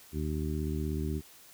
harmonic tone, 76.4 Hz, D#2, 31 cents flat, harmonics 1 / 2 / 3 / 4 / 5, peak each -33 / -36 / -38 / -39 / -40 dBFS, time 0.12-1.22 s, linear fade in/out 50 ms, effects white hiss -55 dBFS RMS until 1.53 s

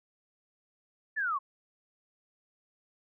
sine linear sweep, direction down, 1790 to 1046.5 Hz, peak -28 dBFS, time 1.16-1.39 s, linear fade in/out 20 ms, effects none

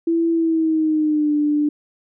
sine tone with pitch glide, 332.6 to 296.3 Hz, E4 to D4, +16 to +15 cents, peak -15 dBFS, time 0.07-1.69 s, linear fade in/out 5 ms, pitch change -201 cents, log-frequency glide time 0.31-1.34 s, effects none

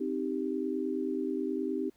sine chord, C minor, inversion none, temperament equal, 261.6 / 311.1 / 392 Hz, C4 / Eb4 / G4, 0 / 0 / 0 cents, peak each -34 dBFS, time 0-1.9 s, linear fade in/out 10 ms, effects pink hiss -69 dBFS RMS until 1.96 s

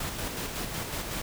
pink noise with tremolo, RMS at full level -33 dBFS, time 0-1.22 s, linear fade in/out 5 ms, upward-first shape square, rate 5.4 Hz, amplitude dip 35%, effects none

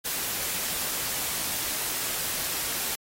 white noise, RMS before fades -30 dBFS, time 0.04-2.96 s, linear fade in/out 20 ms, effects AAC 48 kbps

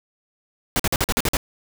pink noise bursts, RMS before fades -20 dBFS, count 8, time 0.76-1.369 s, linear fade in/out 0 ms, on 35 ms, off 47 ms, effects none

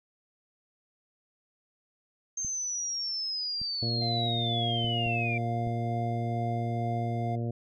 sine linear sweep, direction down, 6380 to 2330 Hz, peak -30 dBFS, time 2.37-5.38 s, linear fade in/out 5 ms
clicks, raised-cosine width 5 ms, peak -30 dBFS, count 5, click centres 2.448 / 3.616 / 4.845 / 5.065 / 5.672 s
harmonic tone, 117.2 Hz, A#2, 10 cents sharp, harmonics 1 / 2 / 3 / 4 / 5 / 6, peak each -30 / -36 / -40 / -42 / -44 / -46 dBFS, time 3.82-7.51 s, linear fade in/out 5 ms
triangle tone, 701 Hz, F5, 6 cents sharp, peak -32 dBFS, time 4.01-7.36 s, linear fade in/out 10 ms
effects none

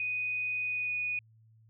sine tone with pitch glide, 2489 to 2475 Hz, D#7 to D#7, 0 to -10 cents, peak -30 dBFS, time 0-1.19 s, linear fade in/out 2 ms, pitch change -10 cents, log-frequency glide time 0.61-0.93 s, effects added 111 Hz sine -58 dBFS peak until 1.69 s

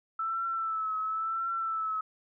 sine tone with vibrato, 1318.5 Hz, E6, in tune, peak -29 dBFS, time 0.19-2.01 s, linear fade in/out 5 ms, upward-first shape triangle, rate 0.96 Hz, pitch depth 51 cents each way, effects none

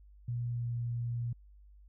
sine tone with pitch glide, 120 to 118.9 Hz, B2 to A#2, -49 to +35 cents, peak -32 dBFS, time 0.28-1.33 s, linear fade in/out 5 ms, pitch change -16 cents, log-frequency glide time 0.48-0.67 s, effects added 50 Hz sine -54 dBFS peak until 1.88 s

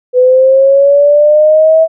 sine linear sweep, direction up, 497.3 to 651 Hz, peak -3 dBFS, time 0.13-1.88 s, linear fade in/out 50 ms, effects none

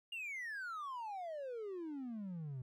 triangle exponential sweep, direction down, 2855 to 123.47 Hz, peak -39 dBFS, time 0.12-2.62 s, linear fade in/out 5 ms, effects tanh soft clip ceiling -35 dBFS

